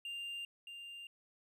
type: tone with echo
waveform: triangle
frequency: 2794 Hz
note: F7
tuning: in tune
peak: -39 dBFS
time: 0.05-0.45 s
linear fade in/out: 2 ms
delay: 620 ms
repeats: 1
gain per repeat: -6 dB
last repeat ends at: 1.07 s
effects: none